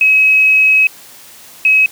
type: tone pair in turn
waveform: sine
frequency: 2555 / 2555 Hz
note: D#7 / D#7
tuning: +45 / +45 cents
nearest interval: unison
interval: 0 cents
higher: neither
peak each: -6 dBFS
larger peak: neither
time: 0.01-0.87 / 1.65-1.86 s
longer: first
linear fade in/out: 2 ms
effects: white hiss -38 dBFS RMS until 1.91 s + high-pass 80 Hz 12 dB/octave